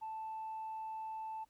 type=tone; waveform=sine; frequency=880 Hz; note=A5; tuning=in tune; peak=-39 dBFS; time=0.01-1.45 s; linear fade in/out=20 ms; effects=tanh soft clip ceiling -37 dBFS + pink hiss -75 dBFS RMS until 1.49 s